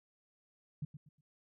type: tone with echo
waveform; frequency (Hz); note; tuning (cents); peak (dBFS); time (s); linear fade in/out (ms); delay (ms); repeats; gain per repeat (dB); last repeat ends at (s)
sine; 148.6; D3; +21; -35; 0.82-0.85; 5; 120; 3; -11; 1.21
effects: none